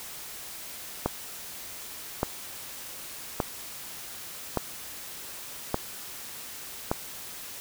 click train, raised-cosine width 1 ms, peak -10 dBFS, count 6, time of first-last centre 1.06-6.915 s, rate 0.854 Hz, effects white hiss -41 dBFS RMS until 7.6 s

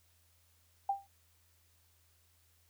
sine tone with exponential decay, 792 Hz, G5, 18 cents sharp, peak -26 dBFS, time 0.89-1.07 s, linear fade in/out 5 ms, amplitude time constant 37 ms, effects added 84 Hz sine -70 dBFS peak until 2.69 s + white hiss -71 dBFS RMS until 2.69 s

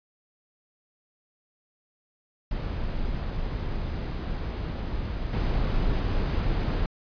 brown noise with level steps, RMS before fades -30 / -25 dBFS, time 2.51-6.86 s, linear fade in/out 2 ms, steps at 5.33 s, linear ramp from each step 5 ms, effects resampled to 11025 Hz

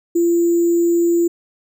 sine tone with sample-and-hold, 341.5 Hz, F4, 39 cents flat, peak -12 dBFS, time 0.15-1.28 s, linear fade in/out 10 ms, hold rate 7350 Hz, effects none

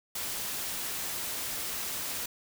white noise, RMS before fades -35 dBFS, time 0.15-2.26 s, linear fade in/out 5 ms, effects none

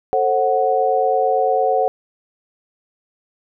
sine chord, F# diminished, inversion first, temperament just, 444 / 532.8 / 740 Hz, A4 / C5 / F#5, +16 / +31 / 0 cents, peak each -20 / -19 / -17 dBFS, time 0.13-1.88 s, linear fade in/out 0 ms, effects none

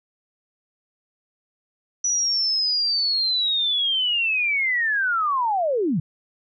sine linear sweep, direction down, 5920 to 132.7 Hz, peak -19 dBFS, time 2.04-6 s, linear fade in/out 5 ms, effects none

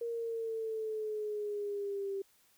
sine exponential sweep, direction down, 469.4 to 390.4 Hz, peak -34 dBFS, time 0.01-2.22 s, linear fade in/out 5 ms, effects white hiss -68 dBFS RMS until 2.57 s

